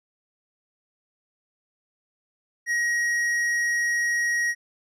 triangle tone with tanh clipping, 1893 Hz, A#6, 26 cents sharp, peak -23 dBFS, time 2.66-4.55 s, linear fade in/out 50 ms, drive 13 dB, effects none

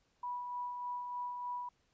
sine tone with tremolo, 980 Hz, B5, 14 cents flat, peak -36 dBFS, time 0.23-1.69 s, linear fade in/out 5 ms, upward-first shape sine, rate 3.3 Hz, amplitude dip 35%, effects pink hiss -75 dBFS RMS until 1.93 s + resampled to 16000 Hz

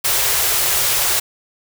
white band-stop noise, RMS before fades -17 dBFS, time 0.04-1.2 s, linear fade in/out 10 ms, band 150 to 340 Hz, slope 96 dB/octave, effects none

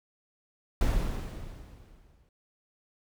brown noise with exponential decay, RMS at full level -24 dBFS, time 0.81-2.29 s, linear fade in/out 1 ms, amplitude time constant 320 ms, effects none

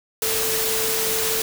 sine tone in noise, 444.3 Hz, A4, 17 cents sharp, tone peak -27 dBFS, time 0.22-1.42 s, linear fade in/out 2 ms, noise white, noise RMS -23 dBFS, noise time 0.22-1.42 s, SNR -7 dB, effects none

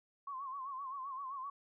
sine tone with vibrato, 1080 Hz, C#6, 45 cents flat, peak -40 dBFS, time 0.27-1.5 s, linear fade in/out 5 ms, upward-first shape sine, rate 7.7 Hz, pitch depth 90 cents each way, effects none

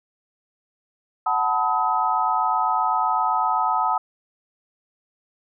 sine chord, B dominant seventh, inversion second, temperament equal with one note detuned, 740 / 880 / 987.8 / 1270.7 Hz, F#5 / A5 / B5 / D#6, 0 / 0 / 0 / +36 cents, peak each -25 / -23 / -26 / -23 dBFS, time 1.26-3.98 s, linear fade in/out 5 ms, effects none

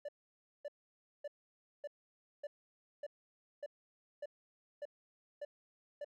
triangle tone bursts, 583 Hz, D5, 13 cents flat, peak -38 dBFS, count 11, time 0.05-6.046 s, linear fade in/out 5 ms, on 36 ms, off 560 ms, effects none

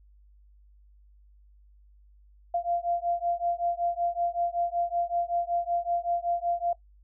sine beating tone pair, 690 / 695.3 Hz, F5 / F5, -21 / -8 cents, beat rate 5.3 Hz, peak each -29 dBFS, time 2.54-6.73 s, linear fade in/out 5 ms, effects noise-tail reverb RT60 0.1 s tail -17 dB re dry + added 50 Hz sine -54 dBFS peak until 7.03 s

